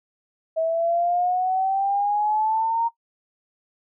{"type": "exponential sweep", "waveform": "sine", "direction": "up", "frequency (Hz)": [643, 932.3], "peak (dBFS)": -19, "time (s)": [0.56, 2.89], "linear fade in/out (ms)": 20, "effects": ["noise-tail reverb RT60 0.1 s tail -17 dB re dry"]}